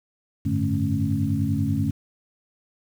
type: tone cluster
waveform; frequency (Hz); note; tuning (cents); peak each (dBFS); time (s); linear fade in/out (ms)
sine; 94.8 / 105.1 / 147.3 / 216.4 / 275.1; F#2 / G#2 / D3 / A3 / C#4; +43 / +21 / +6 / -29 / -13; -27; 0.45-1.91; 10
effects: 8-bit